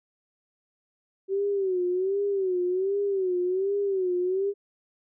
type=tone with vibrato; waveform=sine; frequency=380 Hz; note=F#4; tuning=46 cents sharp; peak=-23 dBFS; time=1.28-4.54 s; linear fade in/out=50 ms; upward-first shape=sine; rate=1.3 Hz; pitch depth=110 cents each way; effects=none